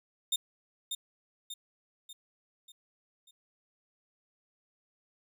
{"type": "tone with echo", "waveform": "sawtooth", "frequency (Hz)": 3639, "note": "A#7", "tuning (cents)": -42, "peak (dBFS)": -24, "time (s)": [0.32, 0.36], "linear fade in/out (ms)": 5, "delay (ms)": 590, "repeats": 5, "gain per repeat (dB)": -6, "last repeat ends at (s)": 3.31, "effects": []}